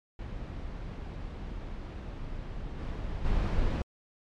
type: noise with level steps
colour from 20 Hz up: brown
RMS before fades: -38 / -35 / -28 dBFS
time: 0.19-3.82 s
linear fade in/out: 2 ms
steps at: 2.77 / 3.24 s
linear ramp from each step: 20 ms
effects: low-pass 4000 Hz 12 dB/octave + MP3 96 kbps